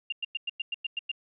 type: tone bursts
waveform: sine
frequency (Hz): 2794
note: F7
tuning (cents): 0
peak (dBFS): -28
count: 9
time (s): 0.1-1.116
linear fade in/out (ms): 5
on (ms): 24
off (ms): 100
effects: none